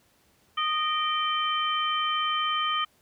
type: harmonic tone with a mistuned harmonic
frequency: 619 Hz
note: D#5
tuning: 9 cents flat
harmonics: 2 / 3 / 4 / 5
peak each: -26 / -36 / -36 / -29 dBFS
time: 0.57-2.85 s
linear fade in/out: 10 ms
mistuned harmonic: 4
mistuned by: -85 cents
effects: pink hiss -64 dBFS RMS until 3.01 s + high-pass 60 Hz 12 dB/octave